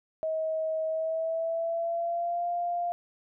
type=tone with pitch glide; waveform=sine; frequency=636 to 697.6 Hz; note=D#5 to F5; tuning=+38 to -2 cents; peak=-27 dBFS; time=0.23-2.92 s; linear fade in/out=0 ms; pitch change=+160 cents; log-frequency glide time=0.86-2.47 s; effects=none